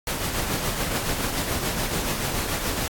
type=noise with tremolo; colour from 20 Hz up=pink; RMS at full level=-25 dBFS; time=0.07-2.88 s; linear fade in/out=2 ms; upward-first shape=triangle; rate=7 Hz; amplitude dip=45%; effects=AAC 64 kbps